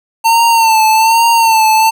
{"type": "tone with vibrato", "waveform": "square", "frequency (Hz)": 900, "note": "A5", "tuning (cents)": 39, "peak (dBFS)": -7, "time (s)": [0.24, 1.91], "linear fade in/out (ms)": 20, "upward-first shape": "sine", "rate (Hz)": 1.2, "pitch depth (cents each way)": 53, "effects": []}